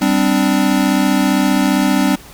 square chord, G suspended fourth, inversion none, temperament equal with one note detuned, 196 / 258.5 / 293.7 Hz, G3 / C4 / D4, 0 / -21 / 0 cents, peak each -17 dBFS, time 0.01-2.16 s, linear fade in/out 10 ms, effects pink hiss -39 dBFS RMS until 2.33 s

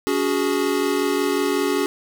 square chord, C# suspended fourth, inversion none, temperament equal with one note detuned, 283.7 / 370 / 415.3 Hz, C#4 / F#4 / G#4, +40 / 0 / 0 cents, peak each -24 dBFS, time 0.07-1.86 s, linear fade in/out 0 ms, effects none

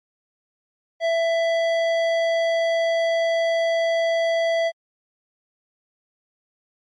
sine tone with hard clipping, 664 Hz, E5, 12 cents sharp, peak -20 dBFS, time 1-4.72 s, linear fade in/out 50 ms, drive 12 dB, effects MP3 48 kbps

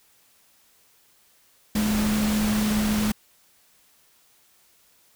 sine tone in noise, 212.4 Hz, G#3, 39 cents sharp, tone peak -21 dBFS, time 1.75-3.12 s, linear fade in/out 5 ms, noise pink, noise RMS -29 dBFS, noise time 1.75-3.12 s, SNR +5 dB, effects white hiss -60 dBFS RMS until 5.15 s

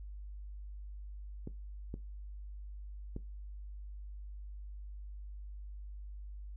clicks, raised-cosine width 3 ms, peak -28 dBFS, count 3, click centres 1.474 / 1.941 / 3.164 s, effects noise-tail reverb RT60 0.2 s tail -17 dB re dry + added 50 Hz sine -43 dBFS peak until 6.56 s

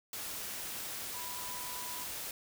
sine tone in noise, 987.8 Hz, B5, in tune, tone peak -46 dBFS, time 1.14-2.04 s, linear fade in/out 2 ms, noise white, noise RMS -41 dBFS, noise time 0.13-2.31 s, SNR -8 dB, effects none

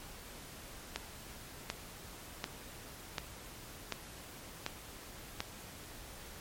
click train, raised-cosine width 0.2 ms, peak -17 dBFS, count 7, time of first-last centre 0.96-5.404 s, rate 1.35 Hz, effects pink hiss -50 dBFS RMS until 6.4 s + MP3 64 kbps

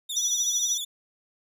sawtooth tone with vibrato, 3532 Hz, A7, 6 cents sharp, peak -27 dBFS, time 0.09-0.85 s, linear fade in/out 10 ms, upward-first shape sine, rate 16 Hz, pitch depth 78 cents each way
sine tone with tremolo, 5880 Hz, F#8, 12 cents flat, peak -21 dBFS, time 0.16-0.78 s, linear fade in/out 10 ms, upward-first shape triangle, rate 13 Hz, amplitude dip 60%
effects none

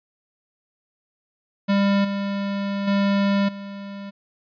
square tone with level steps, 199.2 Hz, G3, 28 cents sharp, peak -17 / -24 / -18 / -33 dBFS, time 1.68-4.11 s, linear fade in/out 20 ms, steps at 2.04 / 2.87 / 3.48 s, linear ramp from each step 10 ms, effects resampled to 11025 Hz

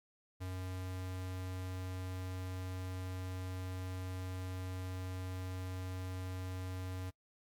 square tone, 92.5 Hz, F#2, in tune, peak -40 dBFS, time 0.4-7.11 s, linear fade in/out 20 ms, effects noise-tail reverb RT60 0.1 s tail -22 dB re dry + MP3 96 kbps

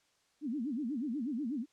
sine tone with vibrato, 261.6 Hz, C4, in tune, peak -33 dBFS, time 0.41-1.66 s, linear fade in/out 50 ms, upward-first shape sine, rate 8.2 Hz, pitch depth 290 cents each way, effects white hiss -72 dBFS RMS until 1.72 s + low-pass 7000 Hz 12 dB/octave

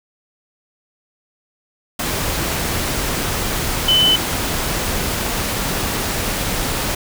sine tone in noise, 3025 Hz, F#7, 38 cents sharp, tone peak -11 dBFS, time 3.88-4.16 s, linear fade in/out 5 ms, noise pink, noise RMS -21 dBFS, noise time 1.99-6.95 s, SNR +7 dB, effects none

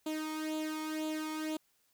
sawtooth tone with flanger, 311.1 Hz, D#4, in tune, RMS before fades -37 dBFS, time 0.06-1.57 s, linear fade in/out 5 ms, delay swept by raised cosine 0.27 to 0.91 ms, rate 2 Hz, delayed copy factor +0.7, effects white hiss -73 dBFS RMS until 1.93 s

